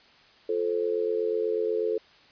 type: tone with amplitude modulation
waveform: sine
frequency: 439.1 Hz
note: A4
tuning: 4 cents flat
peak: -20 dBFS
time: 0.49-1.98 s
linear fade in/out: 5 ms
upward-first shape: sine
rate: 88.2 Hz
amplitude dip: 90%
effects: white hiss -56 dBFS RMS until 2.31 s + resampled to 11025 Hz